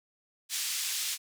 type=band-pass noise; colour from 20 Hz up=white; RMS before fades=-33 dBFS; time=0.49-1.18 s; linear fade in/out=50 ms; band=2500 to 8700 Hz; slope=12 dB/octave; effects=none